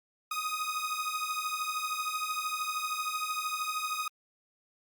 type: beating tone pair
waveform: sawtooth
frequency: 1244.5 / 1257.5 Hz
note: D#6 / D#6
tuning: 0 / +18 cents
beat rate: 13 Hz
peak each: -31 dBFS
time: 0.31-4.08 s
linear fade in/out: 5 ms
effects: Opus 48 kbps